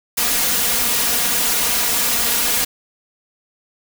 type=noise with comb filter; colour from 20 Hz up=white; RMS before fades=-18 dBFS; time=0.17-2.65 s; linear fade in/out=10 ms; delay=4.2 ms; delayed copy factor=+0.7; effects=none